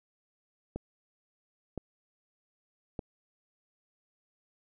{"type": "clicks", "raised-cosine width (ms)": 2, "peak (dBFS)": -22, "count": 3, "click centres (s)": [0.76, 1.777, 2.992], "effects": []}